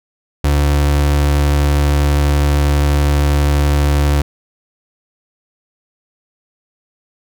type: tone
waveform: 35% pulse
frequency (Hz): 72.3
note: D2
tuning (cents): -27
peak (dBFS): -9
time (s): 0.44-4.22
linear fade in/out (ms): 5
effects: none